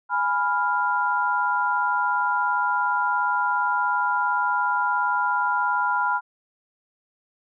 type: chord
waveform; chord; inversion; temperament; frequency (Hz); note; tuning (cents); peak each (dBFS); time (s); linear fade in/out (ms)
sine; F diminished; first; equal; 830.6 / 987.8 / 1396.9; Ab5 / Cb6 / F6; 0 / 0 / 0; -27 / -23 / -24; 0.09-6.21; 50
effects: none